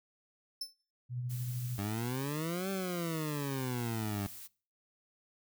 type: tone with exponential decay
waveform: 40% pulse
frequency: 5290 Hz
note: E8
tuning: 5 cents sharp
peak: -32 dBFS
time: 0.61-0.74 s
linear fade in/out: 5 ms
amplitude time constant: 27 ms
type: tone with tremolo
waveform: sine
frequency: 123.47 Hz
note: B2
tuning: in tune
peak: -33 dBFS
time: 1.09-1.8 s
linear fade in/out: 50 ms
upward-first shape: sine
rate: 13 Hz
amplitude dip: 35%
type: noise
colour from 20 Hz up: blue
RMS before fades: -48 dBFS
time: 1.29-4.48 s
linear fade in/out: 20 ms
type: exponential two-way sweep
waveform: 20% pulse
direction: up then down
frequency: 98 to 196 to 98 Hz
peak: -29 dBFS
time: 1.78-4.27 s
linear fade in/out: 5 ms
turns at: 2.7 s
effects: noise-tail reverb RT60 0.4 s tail -22 dB re dry